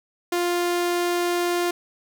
sawtooth tone, 350.2 Hz, F4, 5 cents sharp, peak -17 dBFS, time 0.32-1.71 s, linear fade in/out 5 ms, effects none

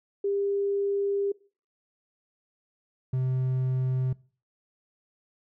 sine / triangle tone pair in turn, 400 / 129.24 Hz, G4 / C3, +35 / -21 cents, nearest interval octave + minor sixth, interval 1956 cents, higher first, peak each -24 / -22 dBFS, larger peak second, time 0.24-1.32 / 3.13-4.13 s, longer first, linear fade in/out 5 ms, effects noise-tail reverb RT60 0.4 s tail -22 dB re dry

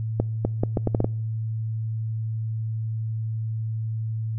accelerating click train, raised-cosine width 2 ms, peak -8 dBFS, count 8, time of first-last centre 0.2-1.045 s, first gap 250 ms, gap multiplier 0.74, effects noise-tail reverb RT60 0.7 s tail -26 dB re dry + added 111 Hz sine -25 dBFS peak until 4.38 s

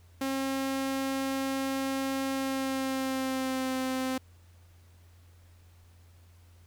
sawtooth tone with pitch glide, 269.1 to 260.2 Hz, C4 to C4, +49 to -9 cents, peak -25 dBFS, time 0.21-4.18 s, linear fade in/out 5 ms, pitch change -58 cents, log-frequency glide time 2.33-3.76 s, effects added 87 Hz sine -54 dBFS peak until 6.66 s + pink hiss -65 dBFS RMS until 6.66 s

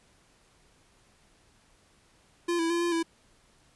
square tone with pitch steps, 345 / 330.2 / 341.9 / 345 / 331.2 Hz, F4 / E4 / F4 / F4 / E4, -21 / +3 / -37 / -21 / +8 cents, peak -26 dBFS, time 2.48-3.03 s, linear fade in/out 10 ms, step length 110 ms, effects pink hiss -63 dBFS RMS until 3.75 s + resampled to 24000 Hz

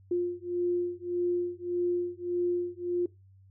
sine beating tone pair, 351.6 / 353.3 Hz, F4 / F4, +12 / +20 cents, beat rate 1.7 Hz, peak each -30 dBFS, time 0.11-3.06 s, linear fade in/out 5 ms, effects noise-tail reverb RT60 0.2 s tail -19 dB re dry + added 96 Hz sine -54 dBFS peak until 3.5 s

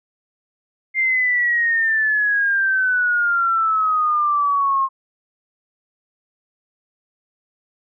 sine exponential sweep, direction down, 2111 to 1066 Hz, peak -15 dBFS, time 0.94-4.89 s, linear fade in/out 50 ms, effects none

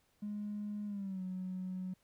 triangle tone with pitch glide, 207.7 to 185.04 Hz, G#3 to F#3, 0 to 0 cents, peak -34 dBFS, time 0.22-1.94 s, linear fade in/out 10 ms, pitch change -200 cents, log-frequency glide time 0.86-1.22 s, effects tanh soft clip ceiling -35 dBFS + pink hiss -74 dBFS RMS until 2.03 s

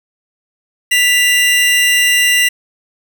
45% pulse tone pair together, 1975.5 / 2791 Hz, B6 / F7, 0 / -2 cents, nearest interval tritone, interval 598 cents, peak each -12 dBFS, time 0.91-2.49 s, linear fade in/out 10 ms, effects none

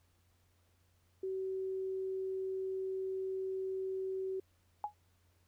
sine tone, 380 Hz, F#4, 46 cents sharp, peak -35 dBFS, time 1.23-4.4 s, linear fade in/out 5 ms
sine tone with exponential decay, 835 Hz, G#5, 9 cents sharp, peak -30 dBFS, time 4.84-4.94 s, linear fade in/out 1 ms, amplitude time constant 20 ms
effects added 88 Hz sine -70 dBFS peak until 5.47 s + pink hiss -75 dBFS RMS until 5.47 s

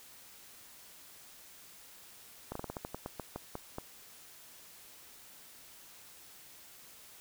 slowing click train, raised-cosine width 1 ms, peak -24 dBFS, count 13, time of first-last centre 2.52-3.784 s, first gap 34 ms, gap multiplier 1.19, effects white hiss -55 dBFS RMS until 7.2 s

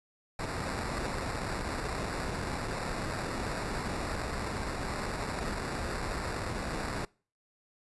pink noise with sample-and-hold, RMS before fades -35 dBFS, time 0.39-7.05 s, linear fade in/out 2 ms, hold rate 3150 Hz, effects noise-tail reverb RT60 0.4 s tail -25 dB re dry + resampled to 24000 Hz

